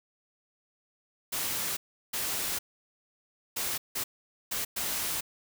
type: noise bursts at uneven times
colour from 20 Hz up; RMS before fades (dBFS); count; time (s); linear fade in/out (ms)
white; -32; 6; 1.32-1.77 / 2.13-2.59 / 3.56-3.78 / 3.95-4.04 / 4.51-4.65 / 4.76-5.21; 10
effects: none